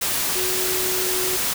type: tone in noise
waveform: sine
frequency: 370 Hz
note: F#4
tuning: in tune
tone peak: -27 dBFS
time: 0.35-1.37 s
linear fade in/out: 10 ms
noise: white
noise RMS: -23 dBFS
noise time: 0.01-1.54 s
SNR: -7 dB
effects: none